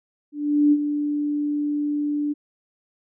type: tone with ADSR envelope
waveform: sine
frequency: 293.7 Hz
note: D4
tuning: in tune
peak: -12 dBFS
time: 0.32-2.34 s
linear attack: 400 ms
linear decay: 50 ms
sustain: -9 dB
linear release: 22 ms
effects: none